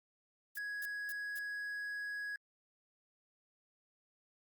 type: noise bursts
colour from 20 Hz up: violet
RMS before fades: -47 dBFS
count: 4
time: 0.55-1.392 s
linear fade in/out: 5 ms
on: 38 ms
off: 230 ms
type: tone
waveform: triangle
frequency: 1666 Hz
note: G#6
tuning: 5 cents sharp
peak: -37 dBFS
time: 0.57-2.36 s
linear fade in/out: 2 ms
effects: Opus 48 kbps